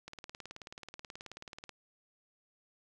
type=click train; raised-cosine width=0.2 ms; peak=-28 dBFS; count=31; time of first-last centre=0.08-1.693 s; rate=18.6 Hz; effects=none